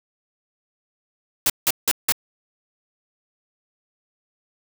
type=noise bursts; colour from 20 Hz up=white; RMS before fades=-18 dBFS; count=4; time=1.46-2.122 s; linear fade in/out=2 ms; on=38 ms; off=170 ms; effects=none